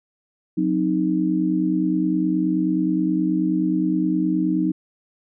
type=chord; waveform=sine; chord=C diminished; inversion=second; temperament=equal with one note detuned; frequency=182.03 / 261.6 / 311.1 Hz; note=Gb3 / C4 / Eb4; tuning=-28 / 0 / 0 cents; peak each=-23 / -25 / -20 dBFS; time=0.57-4.72 s; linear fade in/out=10 ms; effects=none